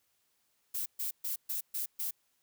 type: noise bursts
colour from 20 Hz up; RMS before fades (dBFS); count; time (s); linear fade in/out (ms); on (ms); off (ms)
violet; -35; 6; 0.74-2.11; 10; 120; 130
effects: white hiss -75 dBFS RMS until 2.42 s